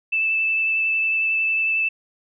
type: tone with vibrato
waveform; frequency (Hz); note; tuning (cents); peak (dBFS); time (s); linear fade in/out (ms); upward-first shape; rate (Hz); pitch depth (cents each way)
sine; 2637; E7; 0; -18; 0.12-1.89; 10; triangle; 11; 12
effects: none